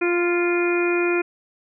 harmonic tone with a mistuned harmonic, 349.2 Hz, F4, in tune, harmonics 1 / 2 / 3 / 4 / 5 / 6 / 7, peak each -19 / -32 / -34 / -29 / -35 / -34 / -26 dBFS, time 0.01-1.22 s, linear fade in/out 10 ms, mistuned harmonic 3, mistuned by -15 cents, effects none

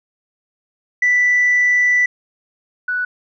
sine tone pair in turn, 1975.5 / 1480 Hz, B6 / F#6, 0 / 0 cents, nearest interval perfect fourth, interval 500 cents, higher first, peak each -10 / -17 dBFS, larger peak first, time 1.02-2.06 / 2.88-3.05 s, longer first, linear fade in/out 5 ms, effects tanh soft clip ceiling -8 dBFS

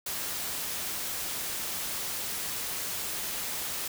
white noise, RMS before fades -34 dBFS, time 0.06-3.88 s, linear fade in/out 5 ms, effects none

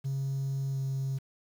triangle tone with pitch glide, 136 to 134.67 Hz, C#3 to C#3, -33 to -50 cents, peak -26 dBFS, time 0.04-1.19 s, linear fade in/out 20 ms, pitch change -17 cents, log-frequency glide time 0.72-0.78 s, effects tanh soft clip ceiling -25 dBFS + 9-bit

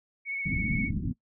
sine tone with vibrato, 2216 Hz, C#7, 1 cent flat, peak -30 dBFS, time 0.25-0.91 s, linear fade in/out 50 ms, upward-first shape sine, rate 15 Hz, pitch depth 20 cents each way
white low-pass noise, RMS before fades -30 dBFS, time 0.45-1.13 s, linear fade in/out 20 ms, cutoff 260 Hz, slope 48 dB/octave
effects noise-tail reverb RT60 0.1 s tail -19 dB re dry

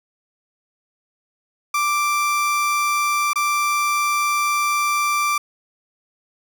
30% pulse tone with dropouts, 1176 Hz, D6, 2 cents sharp, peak -15 dBFS, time 1.74-5.38 s, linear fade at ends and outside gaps 5 ms, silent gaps 3.333-3.357 s, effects none

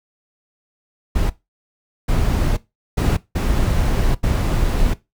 brown noise bursts at uneven times, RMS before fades -17 dBFS, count 5, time 1.15-1.3 / 2.08-2.57 / 2.97-3.17 / 3.35-4.15 / 4.23-4.94 s, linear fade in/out 10 ms, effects noise-tail reverb RT60 0.2 s tail -18 dB re dry

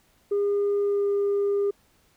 sine tone with pitch glide, 405.6 to 403 Hz, G#4 to G4, -41 to +48 cents, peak -19 dBFS, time 0.31-1.71 s, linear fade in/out 10 ms, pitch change -11 cents, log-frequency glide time 0.82-1.07 s, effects tanh soft clip ceiling -19 dBFS + pink hiss -63 dBFS RMS until 2.16 s

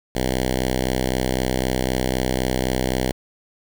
5% pulse tone with notch filter, 63.9 Hz, C2, 40 cents flat, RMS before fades -22 dBFS, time 0.15-3.12 s, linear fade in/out 5 ms, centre 1200 Hz, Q 1.2, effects 8-bit

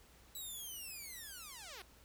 5% pulse linear sweep, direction down, 3951 to 340 Hz, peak -37 dBFS, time 0.35-1.82 s, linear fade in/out 2 ms, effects added 60 Hz sine -66 dBFS peak until 2.04 s + pink hiss -64 dBFS RMS until 2.04 s

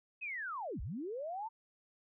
sine linear two-way sweep, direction down then up, 2600 to 40 to 923 Hz, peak -38 dBFS, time 0.21-1.49 s, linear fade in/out 20 ms, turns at 0.81 s, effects none

